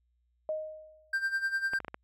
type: tone with exponential decay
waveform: sine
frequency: 622.3 Hz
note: D#5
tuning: in tune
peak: -28 dBFS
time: 0.49-1.18 s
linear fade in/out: 1 ms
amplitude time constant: 150 ms
type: tone with tremolo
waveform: triangle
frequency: 1575 Hz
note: G6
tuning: 8 cents sharp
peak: -24 dBFS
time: 1.13-1.79 s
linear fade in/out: 5 ms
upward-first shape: sine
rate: 10 Hz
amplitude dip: 75%
type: clicks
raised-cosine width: 0.5 ms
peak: -23 dBFS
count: 5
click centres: 1.735 / 1.803 / 1.847 / 1.882 / 1.944 s
effects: added 60 Hz sine -70 dBFS peak until 2.03 s